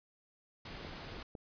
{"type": "noise", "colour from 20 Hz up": "pink", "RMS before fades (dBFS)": -46, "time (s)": [0.65, 1.23], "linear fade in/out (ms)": 5}
{"type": "clicks", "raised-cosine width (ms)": 2, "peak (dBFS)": -31, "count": 2, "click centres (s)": [0.849, 1.352]}
{"effects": ["resampled to 11025 Hz"]}